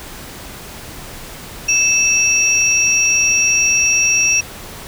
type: tone pair together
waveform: sine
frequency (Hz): 2637 / 5682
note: E7 / F8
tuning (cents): 0 / +29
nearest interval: octave + minor second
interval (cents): 1329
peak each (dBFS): -14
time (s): 1.68-4.41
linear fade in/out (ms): 10
effects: pink hiss -33 dBFS RMS until 4.87 s